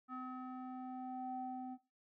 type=tone with low-pass filter sweep; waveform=square; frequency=255.7 Hz; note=C4; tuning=40 cents flat; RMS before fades=-45 dBFS; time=0.08-1.78 s; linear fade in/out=50 ms; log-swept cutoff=1300 to 650 Hz; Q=5.8; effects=noise-tail reverb RT60 0.3 s tail -17 dB re dry